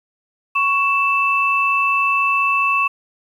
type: tone pair together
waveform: sine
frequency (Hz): 1110.7 / 2645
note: C#6 / E7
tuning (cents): +3 / +5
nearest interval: octave + minor third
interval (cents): 1502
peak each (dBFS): -17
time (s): 0.55-2.88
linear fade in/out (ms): 10
effects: 8-bit